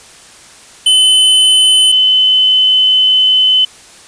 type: tone pair in turn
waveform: square / sine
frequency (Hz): 3035 / 3035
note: F#7 / F#7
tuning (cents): +43 / +43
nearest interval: unison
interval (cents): 0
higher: neither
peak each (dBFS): -6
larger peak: neither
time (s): 0.86-1.92 / 1.92-3.65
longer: second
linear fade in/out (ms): 5
effects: white hiss -38 dBFS RMS until 4.07 s + resampled to 22050 Hz